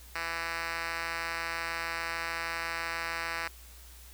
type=tone with band-pass filter; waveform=5% pulse; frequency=166.4 Hz; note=E3; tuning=17 cents sharp; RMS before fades=-35 dBFS; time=0.15-3.48 s; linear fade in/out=5 ms; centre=2400 Hz; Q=0.92; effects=added 60 Hz sine -50 dBFS peak until 4.13 s + white hiss -54 dBFS RMS until 4.13 s